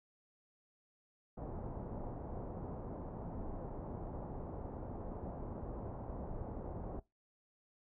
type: low-pass noise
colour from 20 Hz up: pink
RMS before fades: -44 dBFS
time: 1.37-7 s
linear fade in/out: 10 ms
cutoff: 860 Hz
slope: 24 dB/octave
effects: noise-tail reverb RT60 0.2 s tail -20 dB re dry